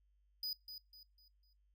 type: tone with echo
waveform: square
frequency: 4965 Hz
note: D#8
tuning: 5 cents flat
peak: -39 dBFS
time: 0.43-0.53 s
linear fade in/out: 2 ms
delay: 250 ms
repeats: 4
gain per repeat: -9 dB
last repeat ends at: 1.53 s
effects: noise-tail reverb RT60 0.2 s tail -20 dB re dry + added 50 Hz sine -70 dBFS peak until 1.74 s